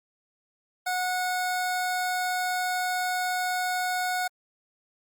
25% pulse tone, 731 Hz, F#5, 21 cents flat, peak -22 dBFS, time 0.86-4.28 s, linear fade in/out 10 ms, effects Opus 48 kbps

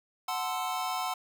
square chord, F# half-diminished seventh, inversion none, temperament equal with one note detuned, 740 / 880 / 1036.3 / 1318.5 Hz, F#5 / A5 / C6 / E6, 0 / 0 / -17 / 0 cents, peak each -35 / -39 / -36 / -39 dBFS, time 0.28-1.14 s, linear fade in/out 5 ms, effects none

